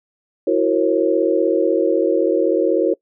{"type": "chord", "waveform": "sine", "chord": "F# dominant seventh", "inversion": "third", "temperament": "equal with one note detuned", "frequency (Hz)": [329.6, 370, 466.2, 542.3], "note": ["E4", "F#4", "A#4", "C#5"], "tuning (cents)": [0, 0, 0, -38], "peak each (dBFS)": -19, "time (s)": [0.47, 2.94], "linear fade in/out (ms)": 5, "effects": ["noise-tail reverb RT60 0.1 s tail -24 dB re dry"]}